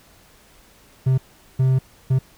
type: tone bursts at uneven times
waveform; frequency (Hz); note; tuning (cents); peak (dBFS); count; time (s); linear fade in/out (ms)
triangle; 130.81; C3; 0; -12; 3; 1.06-1.18 / 1.59-1.79 / 2.1-2.19; 10
effects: pink hiss -52 dBFS RMS until 2.37 s